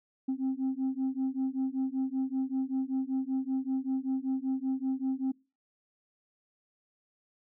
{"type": "beating tone pair", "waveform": "sine", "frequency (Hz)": [261.6, 266.8], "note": ["C4", "C4"], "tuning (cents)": [0, 34], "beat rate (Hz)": 5.2, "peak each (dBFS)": -30, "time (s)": [0.28, 5.32], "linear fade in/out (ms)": 10, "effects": ["noise-tail reverb RT60 0.3 s tail -24 dB re dry", "tanh soft clip ceiling -25 dBFS"]}